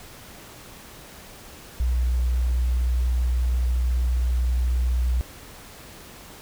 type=tone; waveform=sine; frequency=61.4 Hz; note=B1; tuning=9 cents flat; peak=-18 dBFS; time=1.8-5.21 s; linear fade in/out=0 ms; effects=tanh soft clip ceiling -15 dBFS + pink hiss -44 dBFS RMS until 6.41 s